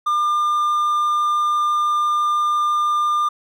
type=tone; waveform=triangle; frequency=1201 Hz; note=D6; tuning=38 cents sharp; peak=-14 dBFS; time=0.06-3.29 s; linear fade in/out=10 ms; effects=none